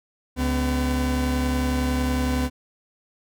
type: tone pair together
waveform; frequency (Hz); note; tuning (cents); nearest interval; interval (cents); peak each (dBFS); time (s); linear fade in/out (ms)
40% pulse; 70.9 / 252.7; C#2 / B3; +40 / +40; octave + minor seventh; 2200; -23; 0.36-2.5; 50
effects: none